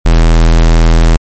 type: tone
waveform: square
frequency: 41.1 Hz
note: E1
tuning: 4 cents flat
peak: -4 dBFS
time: 0.05-1.17 s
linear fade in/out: 10 ms
effects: MP3 32 kbps